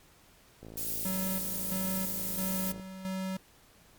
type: click train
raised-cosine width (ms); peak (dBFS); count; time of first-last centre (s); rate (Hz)
2; -33; 120; 0.63-2.798; 54.9
type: noise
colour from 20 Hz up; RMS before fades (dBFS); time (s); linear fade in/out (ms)
violet; -34; 0.77-2.72; 5
type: tone with tremolo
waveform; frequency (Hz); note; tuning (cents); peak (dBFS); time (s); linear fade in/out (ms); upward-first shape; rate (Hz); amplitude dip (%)
square; 189; F#3; +37; -33; 1.05-3.37; 5; square; 1.5; 65
effects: pink hiss -60 dBFS RMS until 3.98 s + MP3 96 kbps